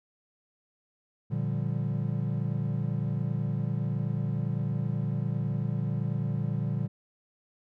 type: chord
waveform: triangle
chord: G minor seventh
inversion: first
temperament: equal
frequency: 116.54 / 146.83 / 174.61 / 196 Hz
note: Bb2 / D3 / F3 / G3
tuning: 0 / 0 / 0 / 0 cents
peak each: -29 / -29 / -34 / -34 dBFS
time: 1.3-6.88 s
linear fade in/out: 20 ms
effects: none